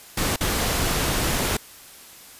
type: noise with dropouts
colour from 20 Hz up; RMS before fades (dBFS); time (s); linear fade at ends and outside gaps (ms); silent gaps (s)
pink; -23; 0.17-1.57; 5; 0.362-0.407
effects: white hiss -45 dBFS RMS until 2.39 s + resampled to 32000 Hz